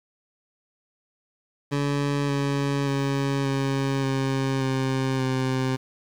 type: tone with pitch steps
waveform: 20% pulse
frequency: 142.5 / 140.46 / 138.44 / 136.46 / 134.5 / 132.57 / 130.67 Hz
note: C#3 / C#3 / C#3 / C#3 / C3 / C3 / C3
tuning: +48 / +23 / -2 / -27 / +48 / +23 / -2 cents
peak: -18 dBFS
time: 1.71-5.77 s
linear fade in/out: 20 ms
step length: 580 ms
effects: low-pass 7000 Hz 12 dB/octave + 8-bit